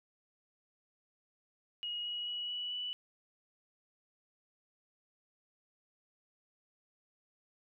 sine tone with pitch steps, 2889 / 2907 / 2926 / 2945 / 2963 Hz, F#7 / F#7 / F#7 / F#7 / F#7, -42 / -31 / -20 / -9 / +2 cents, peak -36 dBFS, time 1.83-2.93 s, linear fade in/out 0 ms, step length 220 ms, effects none

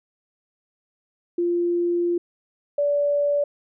sine tone pair in turn, 347.1 / 577.7 Hz, F4 / D5, -11 / -29 cents, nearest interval major sixth, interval 882 cents, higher second, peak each -19 / -18 dBFS, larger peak second, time 1.38-2.18 / 2.78-3.44 s, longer first, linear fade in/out 5 ms, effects none

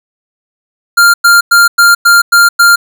square tone bursts, 1396.9 Hz, F6, in tune, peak -3 dBFS, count 7, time 0.97-2.76 s, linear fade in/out 10 ms, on 170 ms, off 100 ms, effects none

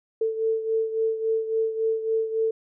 sine beating tone pair, 444.6 / 448.2 Hz, A4 / A4, +18 / +32 cents, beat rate 3.6 Hz, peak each -23 / -29 dBFS, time 0.21-2.51 s, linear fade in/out 5 ms, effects none

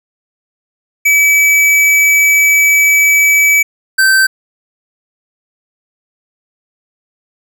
square tone pair in turn, 2293 / 1550.8 Hz, D7 / G6, -42 / -19 cents, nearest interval perfect fifth, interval 677 cents, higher first, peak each -7 dBFS, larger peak neither, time 1.05-3.63 / 3.98-4.27 s, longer first, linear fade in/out 10 ms, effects none

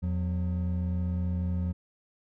triangle tone pair together, 84.11 / 180.5 Hz, E2 / F#3, +35 / -43 cents, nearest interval octave + minor second, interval 1322 cents, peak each -26 / -30 dBFS, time 0.02-1.73 s, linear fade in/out 20 ms, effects none

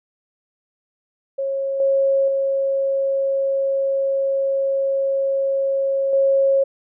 sine tone with level steps, 545 Hz, C#5, 29 cents flat, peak -20 / -14 / -17 / -13 dBFS, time 1.38-6.64 s, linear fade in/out 10 ms, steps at 1.8 / 2.28 / 6.13 s, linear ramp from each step 2 ms, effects none

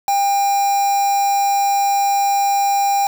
triangle tone with quantisation, 800 Hz, G5, 35 cents sharp, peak -12 dBFS, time 0.08-3.07 s, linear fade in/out 2 ms, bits 4, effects none

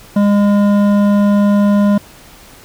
triangle tone with hard clipping, 203.8 Hz, G#3, 32 cents flat, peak -10 dBFS, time 0.16-1.98 s, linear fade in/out 5 ms, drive 15 dB, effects pink hiss -40 dBFS RMS until 2.64 s

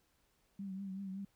sine tone with vibrato, 193.5 Hz, G3, 22 cents flat, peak -40 dBFS, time 0.59-1.25 s, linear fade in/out 5 ms, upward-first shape triangle, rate 5.3 Hz, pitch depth 61 cents each way, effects pink hiss -75 dBFS RMS until 1.35 s

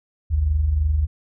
sine tone pair together, 53.17 / 76.3 Hz, G#1 / D#2, +41 / -33 cents, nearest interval tritone, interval 626 cents, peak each -25 / -17 dBFS, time 0.3-1.07 s, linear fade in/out 20 ms, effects none

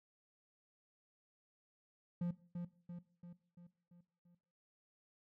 triangle tone with echo, 174.61 Hz, F3, in tune, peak -33 dBFS, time 2.21-2.31 s, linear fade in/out 5 ms, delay 340 ms, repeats 6, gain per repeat -5 dB, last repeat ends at 4.35 s, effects noise-tail reverb RT60 0.5 s tail -18 dB re dry

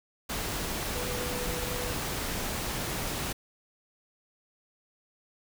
sine tone in noise, 493.9 Hz, B4, in tune, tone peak -37 dBFS, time 0.95-1.93 s, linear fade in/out 10 ms, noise pink, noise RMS -33 dBFS, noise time 0.29-3.33 s, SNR -7 dB, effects none

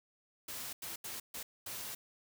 white noise bursts at uneven times, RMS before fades -43 dBFS, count 5, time 0.48-0.73 / 0.82-0.96 / 1.04-1.2 / 1.34-1.43 / 1.66-1.95 s, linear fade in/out 5 ms, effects none

